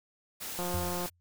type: noise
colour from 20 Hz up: white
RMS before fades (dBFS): -39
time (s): 0.4-1.1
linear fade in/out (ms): 20
type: click train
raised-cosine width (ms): 1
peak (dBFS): -23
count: 84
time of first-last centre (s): 0.59-1.059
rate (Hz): 177
type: tone with exponential decay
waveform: sine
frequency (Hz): 87.31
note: F2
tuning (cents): 0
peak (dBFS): -29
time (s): 0.74-1.2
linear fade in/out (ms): 0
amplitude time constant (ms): 99
effects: none